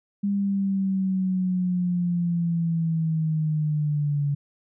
sine linear sweep, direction down, 201.7 to 142.2 Hz, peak -21 dBFS, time 0.23-4.35 s, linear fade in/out 10 ms, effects none

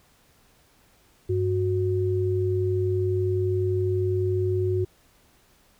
sine tone pair together, 98.71 / 366.8 Hz, G2 / F#4, +13 / -15 cents, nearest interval octave + major seventh, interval 2272 cents, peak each -24 dBFS, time 1.29-4.85 s, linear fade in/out 10 ms, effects pink hiss -60 dBFS RMS until 5.79 s

